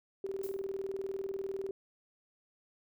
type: tone with tremolo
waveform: sine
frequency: 389.3 Hz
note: G4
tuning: 12 cents flat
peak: -33 dBFS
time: 0.24-1.71 s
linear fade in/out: 2 ms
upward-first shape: square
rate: 20 Hz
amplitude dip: 65%
type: noise with exponential decay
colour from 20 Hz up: violet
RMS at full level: -44 dBFS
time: 0.43-0.66 s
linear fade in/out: 5 ms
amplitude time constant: 50 ms
effects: none